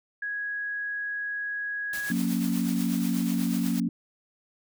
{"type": "tone", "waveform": "sine", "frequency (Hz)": 1661.2, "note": "G#6", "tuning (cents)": 0, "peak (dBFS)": -29, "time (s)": [0.22, 2.12], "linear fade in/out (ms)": 5}
{"type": "noise with tremolo", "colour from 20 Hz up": "white", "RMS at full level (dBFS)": -37, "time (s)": [1.93, 3.8], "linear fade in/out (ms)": 2, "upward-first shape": "triangle", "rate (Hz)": 8.2, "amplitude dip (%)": 55}
{"type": "chord", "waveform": "sine", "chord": "F# major", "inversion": "none", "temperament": "equal with one note detuned", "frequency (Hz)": [180.67, 233.1, 277.2], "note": ["F#3", "A#3", "C#4"], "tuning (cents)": [-41, 0, 0], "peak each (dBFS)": [-28, -27, -30], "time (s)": [2.1, 3.89], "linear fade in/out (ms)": 5}
{"effects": []}